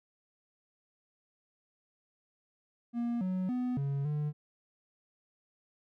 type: tone with pitch steps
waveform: triangle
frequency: 236.9 / 185.3 / 249.4 / 139.5 / 149 Hz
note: A#3 / F#3 / B3 / C#3 / D3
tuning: +28 / +3 / +17 / +11 / +25 cents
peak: -28 dBFS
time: 2.93-4.33 s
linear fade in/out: 50 ms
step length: 280 ms
effects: none